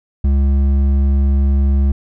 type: tone with hard clipping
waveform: sine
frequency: 68.8 Hz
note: C#2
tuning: 12 cents flat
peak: -12 dBFS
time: 0.24-1.92 s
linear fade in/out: 5 ms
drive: 7 dB
effects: none